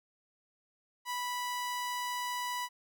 sawtooth tone, 985 Hz, B5, 5 cents flat, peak -30 dBFS, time 1.05-2.69 s, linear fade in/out 50 ms, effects none

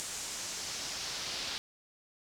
brown noise with band-pass filter sweep, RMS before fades -39 dBFS, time 0-1.58 s, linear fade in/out 0 ms, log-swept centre 7600 to 4500 Hz, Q 1.9, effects none

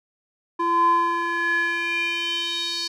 square tone with band-pass filter sweep, 340.8 Hz, F4, 42 cents flat, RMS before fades -23 dBFS, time 0.59-2.88 s, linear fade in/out 10 ms, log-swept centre 830 to 4600 Hz, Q 5.3, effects none

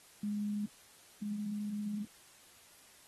sine tone pair in turn, 207.3 / 208.2 Hz, G#3 / G#3, -3 / +5 cents, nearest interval unison, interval 8 cents, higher second, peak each -33 / -35 dBFS, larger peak first, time 0.23-0.66 / 1.22-2.05 s, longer second, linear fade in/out 5 ms, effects white hiss -60 dBFS RMS until 3.07 s + AAC 32 kbps

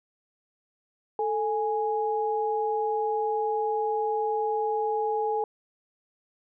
sine tone pair together, 440 / 830.6 Hz, A4 / G#5, 0 / 0 cents, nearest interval major seventh, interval 1100 cents, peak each -27 dBFS, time 1.19-5.44 s, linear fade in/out 2 ms, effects none

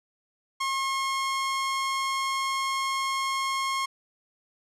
sawtooth tone, 1078 Hz, C#6, 49 cents flat, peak -22 dBFS, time 0.6-3.86 s, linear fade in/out 10 ms, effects low-pass 9000 Hz 12 dB/octave

